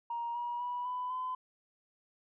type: tone with pitch steps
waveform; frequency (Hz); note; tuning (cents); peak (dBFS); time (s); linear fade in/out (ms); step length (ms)
sine; 940 / 958.6 / 977.7 / 997 / 1016.8; A#5 / A#5 / B5 / B5 / C6; +14 / +48 / -18 / +16 / -50; -33; 0.1-1.35; 5; 250
effects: tanh soft clip ceiling -29 dBFS